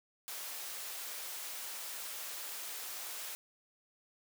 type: high-pass noise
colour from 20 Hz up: white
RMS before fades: -43 dBFS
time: 0.28-3.35 s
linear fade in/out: 0 ms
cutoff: 500 Hz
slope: 12 dB/octave
effects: none